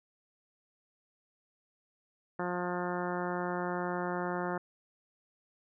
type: harmonic tone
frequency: 177.9 Hz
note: F3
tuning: 32 cents sharp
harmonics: 1 / 2 / 3 / 4 / 5 / 6 / 7 / 8 / 9 / 10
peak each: -38 / -37 / -40 / -40 / -41 / -43 / -44 / -43 / -48 / -47 dBFS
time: 2.39-4.58 s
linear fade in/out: 5 ms
effects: none